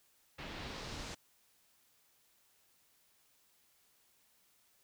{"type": "noise with low-pass filter sweep", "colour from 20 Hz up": "pink", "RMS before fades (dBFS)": -45, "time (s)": [0.38, 1.15], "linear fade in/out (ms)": 10, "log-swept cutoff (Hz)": [3100, 6600], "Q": 1.3, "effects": ["white hiss -71 dBFS RMS until 4.83 s"]}